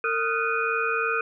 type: tone cluster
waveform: sine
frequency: 455.2 / 1251 / 1391 / 1494 / 2470 Hz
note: A#4 / D#6 / F6 / F#6 / D#7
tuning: -41 / +9 / -7 / +16 / -13 cents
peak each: -29 dBFS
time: 0.04-1.21 s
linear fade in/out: 2 ms
effects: none